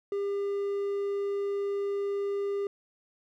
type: tone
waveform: triangle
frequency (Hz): 401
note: G4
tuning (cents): +39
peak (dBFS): -26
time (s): 0.12-2.67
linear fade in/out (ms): 2
effects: none